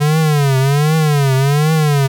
square tone with vibrato, 145 Hz, D3, 22 cents flat, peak -11 dBFS, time 0-2.08 s, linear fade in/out 20 ms, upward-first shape triangle, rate 1.3 Hz, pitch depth 180 cents each way, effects none

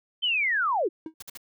sine linear sweep, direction down, 3136 to 298.2 Hz, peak -22 dBFS, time 0.22-0.89 s, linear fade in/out 20 ms
triangle tone with exponential decay, 318.3 Hz, D#4, 39 cents sharp, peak -27 dBFS, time 1.06-1.14 s, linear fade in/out 2 ms, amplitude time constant 17 ms
white noise bursts, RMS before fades -40 dBFS, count 3, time 1.2-1.374 s, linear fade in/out 5 ms, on 24 ms, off 51 ms
effects none

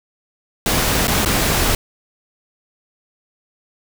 pink noise with dropouts, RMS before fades -17 dBFS, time 0.66-1.75 s, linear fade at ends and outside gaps 1 ms, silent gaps 1.071-1.08 / 1.249-1.259 s, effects none

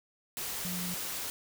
sine tone in noise, 179.2 Hz, F3, 45 cents sharp, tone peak -36 dBFS, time 0.65-0.94 s, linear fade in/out 0 ms, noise white, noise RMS -37 dBFS, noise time 0.37-1.3 s, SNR -2 dB, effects none

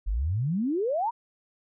sine exponential sweep, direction up, 43 to 987.8 Hz, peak -24 dBFS, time 0.06-1.11 s, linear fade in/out 20 ms, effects none

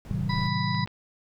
brown noise, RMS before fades -38 dBFS, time 0.05-0.47 s, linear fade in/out 0 ms
sine chord, A diminished seventh, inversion none, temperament just, 110 / 132 / 158.4 / 190.08 Hz, A2 / C3 / Eb3 / Gb3, 0 / +16 / +31 / +47 cents, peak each -31 dBFS, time 0.11-0.86 s, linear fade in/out 0 ms
harmonic tone, 987.8 Hz, B5, in tune, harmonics 1 / 2 / 4 / 5, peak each -31 / -34 / -37 / -38 dBFS, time 0.29-0.85 s, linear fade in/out 10 ms
clicks, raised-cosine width 0.3 ms, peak -31 dBFS, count 2, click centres 0.747 / 0.875 s
effects none

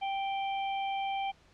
harmonic tone, 784 Hz, G5, in tune, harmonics 1 / 3 / 4, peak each -31 / -41 / -43 dBFS, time 0.01-1.32 s, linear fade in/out 20 ms, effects pink hiss -62 dBFS RMS until 1.53 s + low-pass 5000 Hz 12 dB/octave

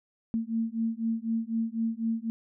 sine beating tone pair, 224.6 / 228.6 Hz, A3 / A#3, +36 / -34 cents, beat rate 4 Hz, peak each -30 dBFS, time 0.34-2.3 s, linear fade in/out 0 ms, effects none

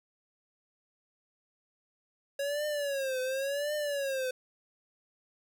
square tone with vibrato, 554.4 Hz, C#5, in tune, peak -31 dBFS, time 2.39-4.31 s, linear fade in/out 5 ms, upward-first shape triangle, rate 0.92 Hz, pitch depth 150 cents each way, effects none

